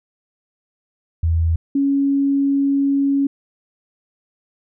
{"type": "tone pair in turn", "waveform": "sine", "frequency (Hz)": [82.41, 277.9], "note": ["E2", "C#4"], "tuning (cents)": [0, 4], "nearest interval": "octave + major sixth", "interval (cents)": 2104, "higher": "second", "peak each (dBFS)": [-14, -14], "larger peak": "neither", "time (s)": [[1.23, 1.56], [1.75, 3.27]], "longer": "second", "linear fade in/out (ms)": 5, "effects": []}